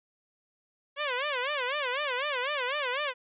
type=tone with vibrato; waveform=10% pulse; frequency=542 Hz; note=C#5; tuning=39 cents flat; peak=-20 dBFS; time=0.96-3.14 s; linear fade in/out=50 ms; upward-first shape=sine; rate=4 Hz; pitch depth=180 cents each way; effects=resampled to 8000 Hz